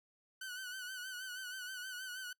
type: tone with vibrato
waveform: sawtooth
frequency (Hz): 1500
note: F#6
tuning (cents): +23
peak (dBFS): -39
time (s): 0.41-2.33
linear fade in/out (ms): 5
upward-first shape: sine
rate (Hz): 6.3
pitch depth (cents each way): 57
effects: noise-tail reverb RT60 0.1 s tail -25 dB re dry